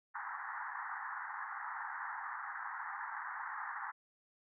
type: band-pass noise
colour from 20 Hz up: pink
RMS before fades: -43 dBFS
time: 0.14-3.92 s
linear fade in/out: 20 ms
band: 810 to 1900 Hz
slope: 96 dB/octave
effects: none